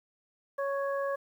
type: harmonic tone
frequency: 555 Hz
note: C#5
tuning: 2 cents sharp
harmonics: 1 / 2 / 3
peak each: -30 / -36 / -40 dBFS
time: 0.58-1.16 s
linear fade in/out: 10 ms
effects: 10-bit